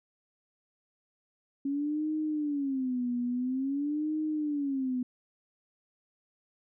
sine tone with vibrato, 274.3 Hz, C#4, 18 cents flat, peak -28 dBFS, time 1.65-5.03 s, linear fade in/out 5 ms, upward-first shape sine, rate 0.49 Hz, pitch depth 210 cents each way, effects none

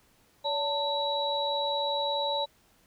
sine tone cluster, 569 / 894 / 3903 Hz, C#5 / A5 / B7, +45 / +27 / -21 cents, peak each -31 dBFS, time 0.44-2.46 s, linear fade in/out 20 ms, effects pink hiss -64 dBFS RMS until 2.86 s

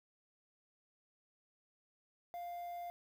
triangle tone with quantisation, 699 Hz, F5, 1 cent sharp, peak -40 dBFS, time 2.34-2.9 s, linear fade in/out 0 ms, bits 10, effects none

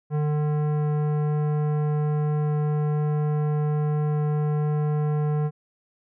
sine tone with tanh clipping, 149.9 Hz, D3, 36 cents sharp, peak -23 dBFS, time 0.1-5.51 s, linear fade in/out 50 ms, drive 15 dB, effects none

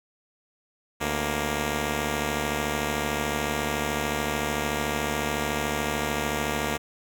5% pulse tone pair together, 73.7 / 234.2 Hz, D2 / A#3, +7 / +8 cents, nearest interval octave + minor sixth, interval 2001 cents, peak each -17 dBFS, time 1-6.78 s, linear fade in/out 20 ms, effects none

